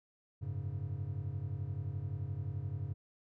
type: chord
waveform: triangle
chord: F# suspended second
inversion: none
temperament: just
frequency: 92.5 / 104.06 / 138.75 Hz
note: F#2 / G#2 / C#3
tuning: 0 / +4 / +2 cents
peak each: -39 / -38 / -39 dBFS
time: 0.41-2.94 s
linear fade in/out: 20 ms
effects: none